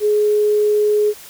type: tone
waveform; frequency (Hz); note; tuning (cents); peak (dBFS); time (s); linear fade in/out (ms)
sine; 420; G#4; +19; -12; 0-1.14; 50
effects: white hiss -39 dBFS RMS until 1.29 s